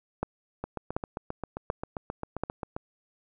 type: two click trains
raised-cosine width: 1 ms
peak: -19 / -14 dBFS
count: 17 / 4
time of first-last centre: 0.64-2.765 / 0.23-2.436 s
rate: 7.53 / 1.36 Hz
effects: none